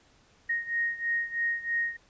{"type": "beating tone pair", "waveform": "sine", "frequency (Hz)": [1864.7, 1867.8], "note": ["A#6", "A#6"], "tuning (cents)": [0, 3], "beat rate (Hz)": 3.1, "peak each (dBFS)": [-29, -32], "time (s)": [0.49, 1.97], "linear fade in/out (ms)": 10, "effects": ["pink hiss -62 dBFS RMS until 2.09 s", "resampled to 16000 Hz"]}